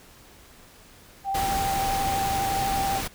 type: tone with vibrato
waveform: sine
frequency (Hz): 784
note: G5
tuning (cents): 0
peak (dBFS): -24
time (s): 1.24-3.02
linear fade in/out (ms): 50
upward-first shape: triangle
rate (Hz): 12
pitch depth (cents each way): 22
type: noise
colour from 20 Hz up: pink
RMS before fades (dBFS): -30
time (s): 1.34-3.08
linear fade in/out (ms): 10
effects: pink hiss -51 dBFS RMS until 3.14 s